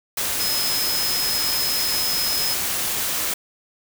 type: tone in noise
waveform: sine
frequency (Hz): 5120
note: D#8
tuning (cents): +49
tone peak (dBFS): -23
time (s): 0.4-2.54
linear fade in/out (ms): 5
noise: white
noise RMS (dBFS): -24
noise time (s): 0.17-3.34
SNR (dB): -2
effects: none